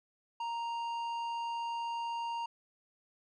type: tone with tanh clipping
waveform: sine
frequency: 932 Hz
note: A#5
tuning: 1 cent flat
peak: -36 dBFS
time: 0.4-2.46 s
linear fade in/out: 5 ms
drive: 10 dB
effects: none